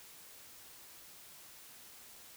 silence, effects white hiss -55 dBFS RMS until 2.36 s

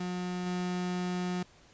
35% pulse tone with level steps, 180 Hz, F#3, 47 cents flat, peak -31 / -29 dBFS, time 0-1.43 s, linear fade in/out 5 ms, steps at 0.46 s, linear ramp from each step 5 ms, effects pink hiss -59 dBFS RMS until 1.73 s + resampled to 16000 Hz

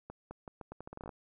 accelerating click train, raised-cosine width 1 ms, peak -30 dBFS, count 14, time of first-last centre 0.1-1.092 s, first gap 210 ms, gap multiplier 0.8, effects none

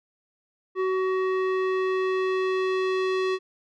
square tone with low-pass filter sweep, 375.6 Hz, F#4, 26 cents sharp, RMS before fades -25 dBFS, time 0.75-3.39 s, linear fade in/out 50 ms, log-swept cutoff 1600 to 3600 Hz, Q 1.1, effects none

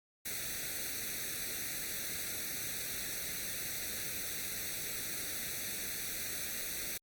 white noise with comb filter, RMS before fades -39 dBFS, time 0.25-6.98 s, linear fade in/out 10 ms, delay 0.49 ms, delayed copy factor +0.85, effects Opus 48 kbps

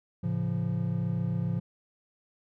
triangle chord, A augmented, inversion none, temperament just, 110 / 137.5 / 171.88 Hz, A2 / C#3 / E#3, 0 / -14 / -27 cents, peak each -30 / -31 / -28 dBFS, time 0.23-1.6 s, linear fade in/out 10 ms, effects none

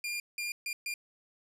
sawtooth tone bursts at uneven times, 2403 Hz, D7, 39 cents sharp, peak -30 dBFS, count 4, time 0.04-0.2 / 0.38-0.52 / 0.66-0.73 / 0.86-0.94 s, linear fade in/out 2 ms, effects resampled to 32000 Hz

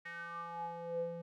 square tone with band-pass filter sweep, 169.8 Hz, F3, 48 cents flat, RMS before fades -42 dBFS, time 0.05-1.22 s, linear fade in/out 10 ms, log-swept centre 1900 to 370 Hz, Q 6.7, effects none

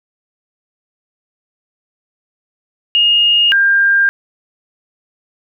sine tone pair in turn, 2849 / 1598.9 Hz, F7 / G6, +34 / +34 cents, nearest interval minor seventh, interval 1000 cents, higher first, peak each -8 dBFS, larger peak neither, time 2.95-3.52 / 3.52-4.09 s, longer neither, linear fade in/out 0 ms, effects none

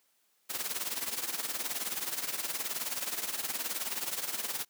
white noise with tremolo, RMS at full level -32 dBFS, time 0.49-4.65 s, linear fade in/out 20 ms, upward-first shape triangle, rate 19 Hz, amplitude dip 80%, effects white hiss -72 dBFS RMS until 4.69 s + high-pass 200 Hz 12 dB/octave

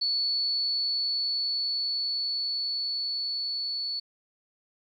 sine tone with level ramp, 4435 Hz, C#8, in tune, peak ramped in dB -24 to -29 dBFS, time 0.01-4 s, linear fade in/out 10 ms, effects 11-bit

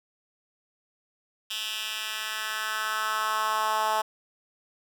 10% pulse tone with high-pass filter sweep, 216.9 Hz, A3, 25 cents flat, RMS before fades -29 dBFS, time 1.5-4.02 s, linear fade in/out 10 ms, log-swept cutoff 3000 to 810 Hz, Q 2.4, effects none

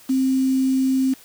sine tone with quantisation, 263.4 Hz, C4, 12 cents sharp, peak -16 dBFS, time 0.09-1.14 s, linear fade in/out 10 ms, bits 6, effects white hiss -48 dBFS RMS until 1.24 s

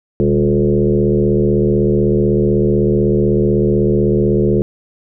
sine tone with frequency modulation, 277.2 Hz, C#4, in tune, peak -10 dBFS, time 0.2-4.62 s, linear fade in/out 0 ms, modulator 76 Hz, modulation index 2.5, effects none

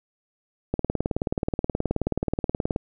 click train, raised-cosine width 2 ms, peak -10 dBFS, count 39, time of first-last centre 0.74-2.761 s, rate 18.8 Hz, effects none

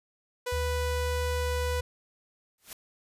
sawtooth tone, 493.9 Hz, B4, in tune, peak -26 dBFS, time 0.46-1.81 s, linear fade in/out 10 ms
sine tone with vibrato, 75.5 Hz, D2, 48 cents sharp, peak -29 dBFS, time 0.52-1.81 s, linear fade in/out 5 ms, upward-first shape triangle, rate 1.7 Hz, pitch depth 17 cents each way
white noise with exponential growth, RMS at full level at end -37 dBFS, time 2.58-2.73 s, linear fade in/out 2 ms, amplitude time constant 31 ms
effects resampled to 32000 Hz

